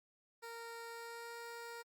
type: tone with pitch glide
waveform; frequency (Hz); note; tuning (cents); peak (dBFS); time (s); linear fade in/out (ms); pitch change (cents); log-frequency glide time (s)
15% pulse; 463 to 467.6; A#4 to A#4; -12 to +5; -40; 0.42-1.83; 20; +17; 0.89-1.34
effects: Opus 48 kbps